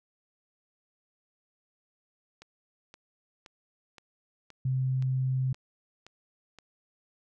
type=click train; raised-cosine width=0.2 ms; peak=-31 dBFS; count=9; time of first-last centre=2.42-6.587 s; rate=1.92 Hz
type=tone; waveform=sine; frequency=130.4 Hz; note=C3; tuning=5 cents flat; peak=-25 dBFS; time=4.65-5.53 s; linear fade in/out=5 ms
effects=none